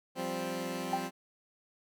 15% pulse chord, F suspended second, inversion none, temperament equal, 174.61 / 196 / 261.6 Hz, F3 / G3 / C4, 0 / 0 / 0 cents, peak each -33 / -34 / -31 dBFS, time 0.15-1.11 s, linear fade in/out 50 ms
sine tone with exponential decay, 784 Hz, G5, in tune, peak -24 dBFS, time 0.93-1.1 s, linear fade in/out 2 ms, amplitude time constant 35 ms
effects none

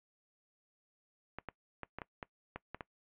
clicks, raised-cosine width 0.5 ms, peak -26 dBFS, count 9, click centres 1.386 / 1.487 / 1.833 / 1.986 / 2.018 / 2.228 / 2.56 / 2.746 / 2.808 s, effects noise-tail reverb RT60 0.1 s tail -21 dB re dry + resampled to 8000 Hz

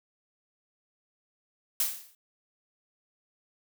blue noise with exponential decay, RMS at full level -24 dBFS, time 1.8-2.15 s, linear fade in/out 2 ms, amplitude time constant 76 ms, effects none

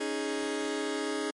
sawtooth chord, C# suspended second, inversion none, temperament just, 277.2 / 311.8 / 415.8 Hz, C#4 / D#4 / G#4, 0 / +4 / +2 cents, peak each -32 / -31 / -29 dBFS, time 0-1.31 s, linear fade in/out 10 ms, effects MP3 48 kbps

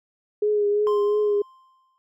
sine tone with vibrato, 415.3 Hz, G#4, in tune, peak -18 dBFS, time 0.42-1.42 s, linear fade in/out 5 ms, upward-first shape triangle, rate 2.9 Hz, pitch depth 33 cents each way
triangle tone with exponential decay, 1046.5 Hz, C6, in tune, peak -24 dBFS, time 0.87-1.98 s, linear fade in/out 0 ms, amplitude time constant 240 ms
effects none

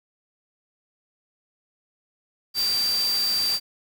sine tone in noise, 4681 Hz, D8, 7 cents flat, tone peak -21 dBFS, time 2.54-3.6 s, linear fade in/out 50 ms, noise white, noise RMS -32 dBFS, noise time 2.54-3.6 s, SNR +8 dB, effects none

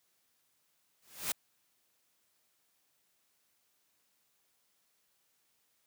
white noise with exponential growth, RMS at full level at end -30 dBFS, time 1.02-1.32 s, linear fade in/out 5 ms, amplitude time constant 64 ms, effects white hiss -75 dBFS RMS until 5.86 s + high-pass 80 Hz 12 dB/octave

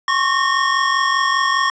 square tone cluster, 1074 / 1119 / 1835 Hz, C6 / C#6 / A#6, +45 / +16 / -28 cents, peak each -20 dBFS, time 0.08-1.7 s, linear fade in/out 2 ms, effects resampled to 16000 Hz + 8-bit

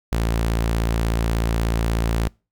sawtooth tone, 56.5 Hz, A1, 47 cents sharp, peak -15 dBFS, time 0.12-2.28 s, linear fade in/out 0 ms, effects noise-tail reverb RT60 0.3 s tail -26 dB re dry

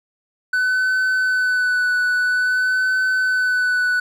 triangle tone with vibrato, 1500 Hz, F#6, 23 cents sharp, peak -14 dBFS, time 0.53-4 s, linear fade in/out 5 ms, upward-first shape sine, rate 0.5 Hz, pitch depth 19 cents each way, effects none

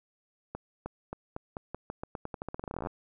accelerating click train, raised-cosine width 1 ms, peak -22 dBFS, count 27, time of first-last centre 0.55-2.871 s, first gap 310 ms, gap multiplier 0.87, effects none

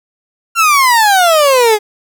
30% pulse exponential sweep, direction down, 1392 to 410 Hz, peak -4 dBFS, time 0.55-1.79 s, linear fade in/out 50 ms, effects none

